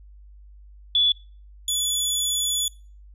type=tone pair in turn; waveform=sine / 20% pulse; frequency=3434 / 3434 Hz; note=A7 / A7; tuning=-43 / -43 cents; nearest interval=unison; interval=0 cents; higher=neither; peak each=-16 dBFS; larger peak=neither; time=0.95-1.12 / 1.68-2.68 s; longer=second; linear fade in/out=2 ms; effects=noise-tail reverb RT60 0.4 s tail -23 dB re dry + added 50 Hz sine -44 dBFS peak until 3.14 s

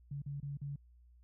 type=tone with dropouts; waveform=sine; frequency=141.9 Hz; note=C#3; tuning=41 cents sharp; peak=-38 dBFS; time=0.11-0.76 s; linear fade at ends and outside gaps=5 ms; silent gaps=0.22-0.261 / 0.402-0.427 / 0.572-0.615 s; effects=added 60 Hz sine -59 dBFS peak until 1.23 s

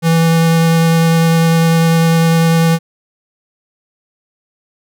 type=tone with vibrato; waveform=square; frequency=164.81 Hz; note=E3; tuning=in tune; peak=-9 dBFS; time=0.02-2.79 s; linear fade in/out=50 ms; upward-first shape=triangle; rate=10 Hz; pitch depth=10 cents each way; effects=none

